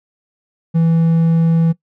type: tone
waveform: triangle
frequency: 164.81 Hz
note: E3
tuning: in tune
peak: -8 dBFS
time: 0.74-1.73 s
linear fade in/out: 20 ms
effects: noise-tail reverb RT60 0.1 s tail -20 dB re dry